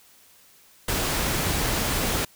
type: noise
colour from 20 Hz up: pink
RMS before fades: -25 dBFS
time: 0.88-2.25 s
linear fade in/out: 5 ms
effects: white hiss -55 dBFS RMS until 2.35 s

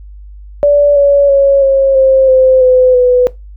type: tone with pitch steps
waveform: sine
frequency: 578 / 565.8 / 553.8 / 542.1 / 530.6 / 519.4 / 508.4 / 497.7 Hz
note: D5 / C#5 / C#5 / C#5 / C5 / C5 / C5 / B4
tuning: -28 / +35 / -2 / -39 / +24 / -13 / -50 / +13 cents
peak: -4 dBFS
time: 0.63-3.27 s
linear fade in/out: 0 ms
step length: 330 ms
effects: noise-tail reverb RT60 0.2 s tail -19 dB re dry + added 50 Hz sine -29 dBFS peak until 3.56 s

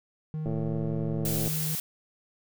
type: tone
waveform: triangle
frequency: 155.56 Hz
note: D#3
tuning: in tune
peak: -28 dBFS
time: 0.34-1.75 s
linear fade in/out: 0 ms
type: click train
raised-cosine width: 2 ms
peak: -21 dBFS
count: 114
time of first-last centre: 0.46-1.478 s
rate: 111 Hz
type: noise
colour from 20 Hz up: blue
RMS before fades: -32 dBFS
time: 1.25-1.8 s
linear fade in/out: 2 ms
effects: none

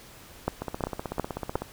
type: two click trains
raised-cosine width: 1 ms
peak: -17 / -11 dBFS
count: 17 / 4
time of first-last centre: 0.62-1.62 / 0.48-1.555 s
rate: 16 / 2.79 Hz
effects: pink hiss -49 dBFS RMS until 1.72 s

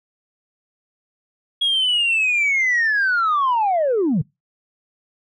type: linear sweep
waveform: sine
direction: down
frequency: 3322 to 127.2 Hz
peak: -14 dBFS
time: 1.61-4.22 s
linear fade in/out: 10 ms
effects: noise-tail reverb RT60 0.2 s tail -22 dB re dry + tanh soft clip ceiling -13 dBFS

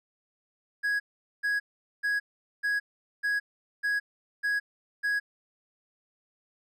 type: tone bursts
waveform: triangle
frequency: 1661.2 Hz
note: G#6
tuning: in tune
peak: -23 dBFS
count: 8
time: 0.83-5.2 s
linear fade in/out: 20 ms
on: 170 ms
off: 430 ms
effects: none

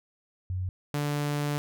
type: tone pair in turn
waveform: sine / sawtooth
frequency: 92.1 / 146.2 Hz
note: F#2 / D3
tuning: -7 / -7 cents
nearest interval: minor sixth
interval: 800 cents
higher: second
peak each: -28 / -23 dBFS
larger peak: second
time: 0.5-0.69 / 0.94-1.58 s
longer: second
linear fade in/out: 0 ms
effects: none

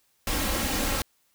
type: noise with comb filter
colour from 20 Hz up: pink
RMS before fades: -27 dBFS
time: 0.27-1.02 s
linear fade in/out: 2 ms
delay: 3.7 ms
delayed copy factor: +0.6
effects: white hiss -68 dBFS RMS until 1.34 s

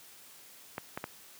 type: clicks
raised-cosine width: 0.5 ms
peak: -20 dBFS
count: 3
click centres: 0.781 / 0.975 / 1.041 s
effects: white hiss -54 dBFS RMS until 1.39 s + high-pass 100 Hz 12 dB/octave

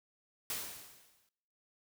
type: noise with exponential decay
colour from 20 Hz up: white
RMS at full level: -36 dBFS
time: 0.5-1.29 s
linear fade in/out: 1 ms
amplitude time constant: 170 ms
effects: noise-tail reverb RT60 1.0 s tail -24 dB re dry

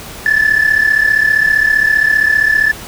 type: tone pair together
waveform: sine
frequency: 1724.8 / 1760 Hz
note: A6 / A6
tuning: -35 / 0 cents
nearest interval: unison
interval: 35 cents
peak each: -10 dBFS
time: 0.26-2.72 s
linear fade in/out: 2 ms
effects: tanh soft clip ceiling -4 dBFS + pink hiss -30 dBFS RMS until 2.87 s

